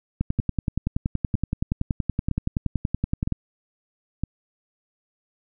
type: two click trains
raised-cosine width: 5 ms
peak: -12 / -10 dBFS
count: 5 / 34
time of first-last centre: 0.39-4.236 / 0.21-3.323 s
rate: 1.04 / 10.6 Hz
effects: none